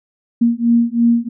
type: beating tone pair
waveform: sine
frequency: 233.1 / 236.1 Hz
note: A#3 / A#3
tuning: 0 / +22 cents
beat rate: 3 Hz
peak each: -14 dBFS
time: 0.41-1.29 s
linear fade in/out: 10 ms
effects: none